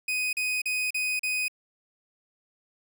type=tone bursts; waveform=40% pulse; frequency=2500 Hz; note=D#7; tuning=8 cents sharp; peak=-25 dBFS; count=5; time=0.08-1.482 s; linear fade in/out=5 ms; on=250 ms; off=38 ms; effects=none